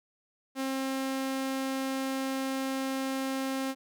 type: tone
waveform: sawtooth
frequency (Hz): 266.7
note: C4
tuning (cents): +33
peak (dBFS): -26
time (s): 0.55-3.75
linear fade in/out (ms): 50
effects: none